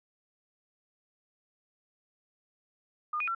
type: tone with pitch steps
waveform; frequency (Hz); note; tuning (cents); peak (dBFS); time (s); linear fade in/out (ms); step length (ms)
sine; 1217 / 2466 / 1354; D#6 / D#7 / E6; -39 / -16 / +46; -29; 3.13-3.349; 5; 73
effects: none